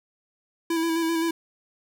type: tone with vibrato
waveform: square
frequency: 329.6 Hz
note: E4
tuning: in tune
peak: -23 dBFS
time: 0.7-1.31 s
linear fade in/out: 5 ms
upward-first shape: square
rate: 7.7 Hz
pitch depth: 23 cents each way
effects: none